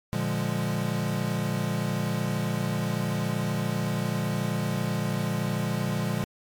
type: chord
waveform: square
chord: Bb dominant seventh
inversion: none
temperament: equal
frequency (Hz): 116.54 / 146.83 / 174.61 / 207.7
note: Bb2 / D3 / F3 / Ab3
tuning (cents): 0 / 0 / 0 / 0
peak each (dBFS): -32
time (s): 0.13-6.24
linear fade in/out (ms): 0
effects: MP3 96 kbps